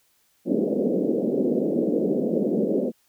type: band-pass noise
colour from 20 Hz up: pink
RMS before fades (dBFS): -23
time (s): 0.45-2.92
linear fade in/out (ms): 50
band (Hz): 190 to 540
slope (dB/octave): 48
effects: white hiss -65 dBFS RMS until 3.08 s

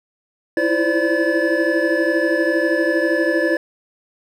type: tone cluster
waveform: triangle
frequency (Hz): 326.3 / 338.8 / 519 / 581 / 1727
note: E4 / E4 / C5 / D5 / A6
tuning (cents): -18 / +48 / -14 / -19 / -33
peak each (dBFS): -20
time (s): 0.57-3.57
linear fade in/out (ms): 2
effects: none

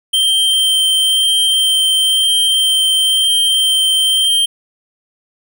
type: tone with vibrato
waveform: square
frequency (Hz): 3136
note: G7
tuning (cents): 0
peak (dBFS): -11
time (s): 0.13-4.46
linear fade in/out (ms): 10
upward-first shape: sine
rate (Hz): 1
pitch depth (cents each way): 8
effects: none

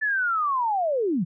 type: linear sweep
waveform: sine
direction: down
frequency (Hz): 1761 to 147.2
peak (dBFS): -21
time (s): 0.01-1.25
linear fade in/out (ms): 20
effects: none

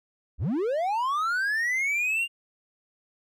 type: linear sweep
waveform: triangle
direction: up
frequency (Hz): 41.1 to 2823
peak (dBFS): -22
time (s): 0.38-2.28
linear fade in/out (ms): 50
effects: none

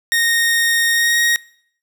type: tone with pitch glide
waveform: sawtooth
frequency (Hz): 1855 to 1876.6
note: A#6 to A#6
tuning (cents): -9 to +11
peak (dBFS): -10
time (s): 0.12-1.36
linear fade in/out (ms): 0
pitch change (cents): +20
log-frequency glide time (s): 0.91-1.18
effects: noise-tail reverb RT60 0.6 s tail -22 dB re dry

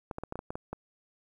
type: clicks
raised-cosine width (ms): 1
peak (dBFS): -22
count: 9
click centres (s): 0.112 / 0.184 / 0.236 / 0.324 / 0.356 / 0.391 / 0.505 / 0.555 / 0.73
effects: 10-bit

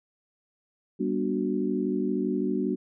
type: chord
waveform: sine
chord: G major seventh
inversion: none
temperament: equal with one note detuned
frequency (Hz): 196 / 241.3 / 293.7 / 370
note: G3 / B3 / D4 / F#4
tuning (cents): 0 / -40 / 0 / 0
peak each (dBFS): -30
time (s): 0.99-2.76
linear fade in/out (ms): 20
effects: none

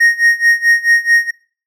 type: tone with tremolo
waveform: triangle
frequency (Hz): 1864.7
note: A#6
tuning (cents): 0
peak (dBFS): -4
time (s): 0-1.31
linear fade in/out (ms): 10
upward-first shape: sine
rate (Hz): 4.6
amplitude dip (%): 90
effects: noise-tail reverb RT60 0.4 s tail -21 dB re dry

